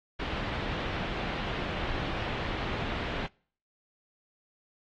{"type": "low-pass noise", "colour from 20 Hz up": "pink", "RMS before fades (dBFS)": -34, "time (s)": [0.19, 3.27], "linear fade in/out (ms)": 10, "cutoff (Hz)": 3500, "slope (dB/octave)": 24, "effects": ["noise-tail reverb RT60 0.5 s tail -26 dB re dry", "AAC 32 kbps"]}